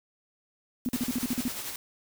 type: noise with exponential decay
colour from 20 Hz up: blue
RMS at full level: -40 dBFS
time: 0.85-0.98 s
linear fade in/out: 1 ms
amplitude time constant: 27 ms
type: tone bursts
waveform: sine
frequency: 246.9 Hz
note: B3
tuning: in tune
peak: -25 dBFS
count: 9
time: 0.86-1.48 s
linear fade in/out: 0 ms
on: 28 ms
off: 46 ms
type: noise with tremolo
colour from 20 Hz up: white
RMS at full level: -35 dBFS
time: 0.93-1.76 s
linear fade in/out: 2 ms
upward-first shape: sine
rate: 11 Hz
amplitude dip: 40%
effects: none

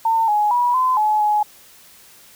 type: tone with pitch steps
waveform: sine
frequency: 903 / 838 / 971 / 1023 / 852 / 841 Hz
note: A5 / G#5 / B5 / C6 / G#5 / G#5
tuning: +45 / +15 / -30 / -39 / +44 / +22 cents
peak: -14 dBFS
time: 0.05-1.43 s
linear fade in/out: 5 ms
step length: 230 ms
effects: white hiss -47 dBFS RMS until 2.35 s

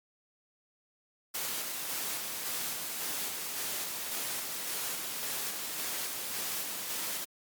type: noise with tremolo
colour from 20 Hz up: white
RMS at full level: -35 dBFS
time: 1.34-7.25 s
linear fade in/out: 10 ms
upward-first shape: square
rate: 1.8 Hz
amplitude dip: 25%
effects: high-pass 150 Hz 12 dB/octave + Opus 48 kbps

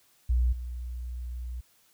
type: tone with level steps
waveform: sine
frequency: 60.9 Hz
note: B1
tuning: 24 cents flat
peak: -21 / -33 dBFS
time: 0.29-1.61 s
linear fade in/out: 10 ms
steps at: 0.52 s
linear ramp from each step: 10 ms
effects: white hiss -64 dBFS RMS until 1.93 s

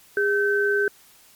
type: tone pair together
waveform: sine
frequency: 407.9 / 1538.9 Hz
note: G#4 / G6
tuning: -31 / -32 cents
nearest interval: octave + major seventh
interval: 2299 cents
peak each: -21 dBFS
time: 0.17-0.88 s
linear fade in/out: 2 ms
effects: white hiss -53 dBFS RMS until 1.35 s + MP3 96 kbps

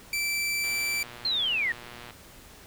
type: tone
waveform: sawtooth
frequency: 2332 Hz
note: D7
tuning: 13 cents flat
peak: -23 dBFS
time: 0.13-1.03 s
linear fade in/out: 2 ms
type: click train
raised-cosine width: 0.3 ms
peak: -27 dBFS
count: 177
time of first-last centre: 0.64-2.107 s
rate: 120 Hz
type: linear sweep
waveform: sine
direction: down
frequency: 4250 to 1800 Hz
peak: -24 dBFS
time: 1.25-1.72 s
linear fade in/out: 2 ms
effects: pink hiss -50 dBFS RMS until 2.66 s

